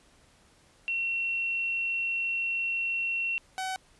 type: tone pair in turn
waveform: sine / sawtooth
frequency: 2723 / 755.1 Hz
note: F7 / F#5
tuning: -44 / +35 cents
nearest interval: octave + minor seventh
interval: 2221 cents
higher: first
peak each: -27 dBFS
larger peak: neither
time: 0.88-3.38 / 3.58-3.76 s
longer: first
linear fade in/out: 0 ms
effects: pink hiss -61 dBFS RMS until 3.99 s + resampled to 24000 Hz